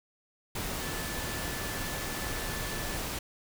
sine tone in noise, 1745 Hz, A6, 15 cents flat, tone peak -43 dBFS, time 0.81-2.97 s, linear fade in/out 5 ms, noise pink, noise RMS -35 dBFS, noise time 0.55-3.19 s, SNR -11 dB, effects none

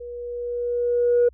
sine tone with level ramp, 482.3 Hz, B4, 41 cents flat, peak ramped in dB -33 to -12 dBFS, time 0-1.29 s, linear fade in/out 10 ms, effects tanh soft clip ceiling -11 dBFS + added 63 Hz sine -48 dBFS peak until 1.33 s

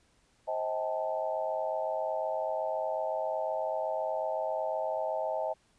sine chord, A half-diminished seventh, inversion first, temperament just, 528 / 633.6 / 792 / 880 Hz, C5 / Eb5 / G5 / A5, +16 / +31 / +18 / 0 cents, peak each -37 / -32 / -38 / -37 dBFS, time 0.47-5.54 s, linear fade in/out 20 ms, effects pink hiss -68 dBFS RMS until 5.78 s + resampled to 22050 Hz

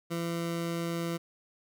20% pulse tone, 168.7 Hz, E3, 40 cents sharp, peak -26 dBFS, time 0.1-1.18 s, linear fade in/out 20 ms, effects none

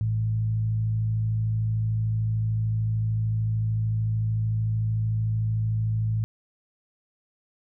sine tone with frequency modulation, 110 Hz, A2, in tune, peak -22 dBFS, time 0.01-6.24 s, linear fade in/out 0 ms, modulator 53.4 Hz, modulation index 0.36, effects none

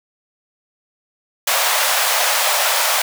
pink high-pass noise, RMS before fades -17 dBFS, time 1.47-3.02 s, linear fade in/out 5 ms, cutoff 570 Hz, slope 48 dB/octave, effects none

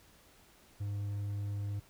triangle tone, 101.6 Hz, G#2, 38 cents flat, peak -32 dBFS, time 0.8-1.8 s, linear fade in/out 10 ms, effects pink hiss -62 dBFS RMS until 1.89 s

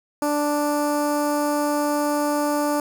15% pulse tone with notch filter, 293.7 Hz, D4, in tune, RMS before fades -22 dBFS, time 0.22-2.8 s, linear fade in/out 2 ms, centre 3100 Hz, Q 0.62, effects none

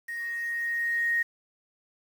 sine tone with level ramp, 1868 Hz, A#6, 3 cents sharp, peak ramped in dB -32 to -22 dBFS, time 0.08-1.23 s, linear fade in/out 10 ms, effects 8-bit

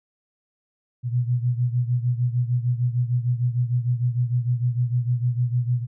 sine beating tone pair, 120.8 / 127.4 Hz, B2 / C3, -38 / -46 cents, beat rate 6.6 Hz, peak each -21 / -25 dBFS, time 1.03-5.87 s, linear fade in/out 50 ms, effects none

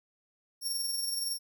20% pulse tone with amplitude modulation, 5510 Hz, F8, 24 cents flat, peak -24 dBFS, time 0.61-1.39 s, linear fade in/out 50 ms, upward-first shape sine, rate 21.5 Hz, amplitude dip 40%, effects none

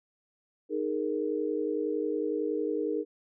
sine chord, D# suspended fourth, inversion none, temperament equal with one note detuned, 309.3 / 415.3 / 466.2 Hz, D#4 / G#4 / A#4, -10 / 0 / 0 cents, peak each -32 dBFS, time 0.69-3.05 s, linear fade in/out 50 ms, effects none

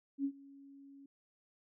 sine tone with ADSR envelope, 277.2 Hz, C#4, in tune, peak -30 dBFS, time 0.18-1.06 s, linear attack 65 ms, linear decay 71 ms, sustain -23 dB, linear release 4 ms, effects none

